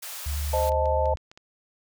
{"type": "high-pass noise", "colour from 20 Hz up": "white", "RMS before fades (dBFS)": -37, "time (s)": [0.02, 0.7], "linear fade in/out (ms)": 10, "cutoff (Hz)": 570, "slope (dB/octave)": 24}
{"type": "tone", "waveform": "sine", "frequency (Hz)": 73, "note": "D2", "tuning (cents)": -10, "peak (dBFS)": -26, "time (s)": [0.26, 1.16], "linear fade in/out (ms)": 5}
{"type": "chord", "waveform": "sine", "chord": "A diminished", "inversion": "first", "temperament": "equal", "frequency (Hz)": [523.3, 622.3, 880], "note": ["C5", "Eb5", "A5"], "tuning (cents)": [0, 0, 0], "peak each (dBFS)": -26, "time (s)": [0.53, 1.14], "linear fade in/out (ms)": 5}
{"type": "clicks", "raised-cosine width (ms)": 0.2, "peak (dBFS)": -29, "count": 6, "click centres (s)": [0.72, 0.857, 1.057, 1.172, 1.315, 1.375]}
{"effects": []}